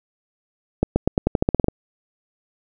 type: accelerating click train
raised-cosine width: 2 ms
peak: -3 dBFS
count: 12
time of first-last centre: 0.83-1.684 s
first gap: 130 ms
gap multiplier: 0.89
effects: none